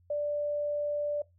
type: tone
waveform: sine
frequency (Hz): 587.3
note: D5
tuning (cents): 0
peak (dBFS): -28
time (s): 0.1-1.22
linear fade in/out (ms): 5
effects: noise-tail reverb RT60 0.2 s tail -22 dB re dry + added 88 Hz sine -61 dBFS peak until 1.38 s